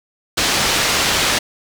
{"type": "low-pass noise", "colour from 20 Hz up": "white", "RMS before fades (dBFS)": -17, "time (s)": [0.37, 1.39], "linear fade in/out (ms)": 10, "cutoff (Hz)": 5100, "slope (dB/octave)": 12, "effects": []}